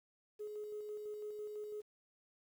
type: tone with tremolo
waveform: sine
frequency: 421.5 Hz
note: G#4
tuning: 26 cents sharp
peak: -40 dBFS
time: 0.39-1.82 s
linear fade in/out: 20 ms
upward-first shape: square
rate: 6 Hz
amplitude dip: 30%
effects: tanh soft clip ceiling -37 dBFS + 11-bit